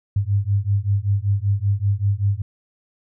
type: beating tone pair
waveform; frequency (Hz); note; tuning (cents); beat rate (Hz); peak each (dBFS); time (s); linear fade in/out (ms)
sine; 98 / 103.2; G2 / G#2; 0 / -10; 5.2; -20; 0.16-2.42; 5
effects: none